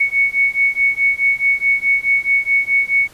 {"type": "beating tone pair", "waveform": "sine", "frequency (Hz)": [2217, 2221.7], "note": ["C#7", "C#7"], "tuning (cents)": [0, 3], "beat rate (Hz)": 4.7, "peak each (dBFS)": -16, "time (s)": [0, 3.08], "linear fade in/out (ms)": 10, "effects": ["pink hiss -45 dBFS RMS until 3.13 s", "resampled to 32000 Hz"]}